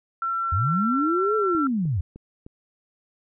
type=tone; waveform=sine; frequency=1352 Hz; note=E6; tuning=43 cents sharp; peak=-23 dBFS; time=0.22-1.67 s; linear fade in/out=2 ms
type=linear two-way sweep; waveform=sine; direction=up then down; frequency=75.8 to 440 to 75.8 Hz; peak=-21 dBFS; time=0.52-2.01 s; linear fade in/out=5 ms; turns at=1.36 s
type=click train; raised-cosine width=3 ms; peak=-28 dBFS; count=4; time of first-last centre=1.55-2.465 s; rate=3.28 Hz
effects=none